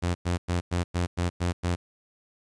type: tone bursts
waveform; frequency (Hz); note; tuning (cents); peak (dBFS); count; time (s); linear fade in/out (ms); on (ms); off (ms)
sawtooth; 87.9; F2; +12; -20; 8; 0.02-1.76; 20; 130; 100
effects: resampled to 22050 Hz + 10-bit